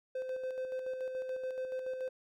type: tone with tremolo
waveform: triangle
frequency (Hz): 516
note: C5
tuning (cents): -24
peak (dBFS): -32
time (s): 0.15-2.09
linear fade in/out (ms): 5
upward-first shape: square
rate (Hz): 7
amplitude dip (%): 40
effects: none